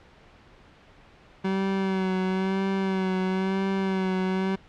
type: tone with vibrato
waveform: 30% pulse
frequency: 190.2 Hz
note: F#3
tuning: 48 cents sharp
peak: -21 dBFS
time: 1.44-4.56 s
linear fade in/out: 10 ms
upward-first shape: sine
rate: 1 Hz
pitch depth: 33 cents each way
effects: pink hiss -53 dBFS RMS until 4.68 s + low-pass 3000 Hz 12 dB/octave